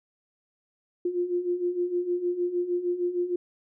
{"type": "beating tone pair", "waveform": "sine", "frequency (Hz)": [349.2, 355.7], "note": ["F4", "F4"], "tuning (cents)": [0, 32], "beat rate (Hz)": 6.5, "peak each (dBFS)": [-31, -26], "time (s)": [1.05, 3.36], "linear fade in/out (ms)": 5, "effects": []}